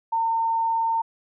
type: tone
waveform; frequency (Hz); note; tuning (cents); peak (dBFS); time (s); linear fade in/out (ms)
sine; 909; A#5; -44; -20; 0.12-1.02; 10
effects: none